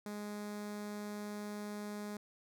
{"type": "tone with notch filter", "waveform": "sawtooth", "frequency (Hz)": 207.7, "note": "G#3", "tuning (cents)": 0, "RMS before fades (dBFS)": -43, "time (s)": [0.06, 2.17], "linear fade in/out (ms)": 2, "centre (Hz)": 2900, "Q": 2, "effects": []}